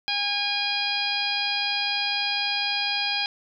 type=harmonic tone; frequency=816 Hz; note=G#5; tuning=31 cents flat; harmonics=1 / 2 / 3 / 4 / 5 / 6; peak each=-32 / -34 / -29 / -29 / -31 / -30 dBFS; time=0.08-3.26 s; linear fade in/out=0 ms; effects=none